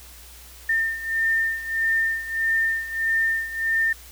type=beating tone pair; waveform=sine; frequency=1806 / 1807.6 Hz; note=A6 / A6; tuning=+45 / +46 cents; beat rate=1.6 Hz; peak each=-26 / -22 dBFS; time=0.69-3.93 s; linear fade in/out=5 ms; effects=added 60 Hz sine -46 dBFS peak until 4.11 s + white hiss -46 dBFS RMS until 4.11 s